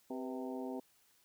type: harmonic tone with a mistuned harmonic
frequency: 130 Hz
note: C3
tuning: 11 cents flat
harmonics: 2 / 3 / 4 / 5 / 6 / 7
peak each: -41 / -45 / -47 / -49 / -51 / -52 dBFS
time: 0.1-0.8 s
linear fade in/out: 5 ms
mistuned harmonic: 4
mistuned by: -86 cents
effects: white hiss -70 dBFS RMS until 1.24 s